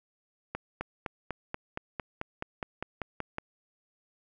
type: accelerating click train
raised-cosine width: 0.5 ms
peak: -18 dBFS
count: 14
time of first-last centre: 0.55-3.384 s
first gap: 260 ms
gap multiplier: 0.97
effects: none